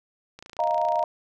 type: click train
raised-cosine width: 0.2 ms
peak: -25 dBFS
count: 19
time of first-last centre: 0.39-1.028 s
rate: 28.2 Hz
type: chord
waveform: sine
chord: Eb suspended second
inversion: none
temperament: equal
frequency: 622.3 / 698.5 / 932.3 Hz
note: Eb5 / F5 / Bb5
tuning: 0 / 0 / 0 cents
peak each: -26 / -25 / -25 dBFS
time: 0.59-1.04 s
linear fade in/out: 2 ms
effects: none